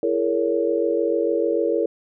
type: chord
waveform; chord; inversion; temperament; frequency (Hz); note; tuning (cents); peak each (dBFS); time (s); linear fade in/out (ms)
sine; A# half-diminished seventh; second; just; 335.6 / 419.5 / 466.2 / 559.4; E4 / G#4 / A#4 / C#5; +31 / +17 / 0 / +16; -24 / -25 / -22 / -25; 0.03-1.86; 2
effects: none